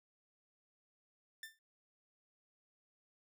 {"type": "tone with exponential decay", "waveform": "sawtooth", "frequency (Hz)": 1783, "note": "A6", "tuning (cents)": 22, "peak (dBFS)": -39, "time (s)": [1.43, 1.59], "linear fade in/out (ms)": 2, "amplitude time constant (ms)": 34, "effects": []}